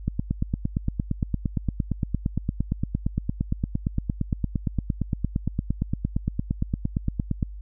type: click train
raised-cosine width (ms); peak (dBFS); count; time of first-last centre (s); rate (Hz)
5; -11; 65; 0.08-7.428; 8.71
effects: added 50 Hz sine -35 dBFS peak until 7.61 s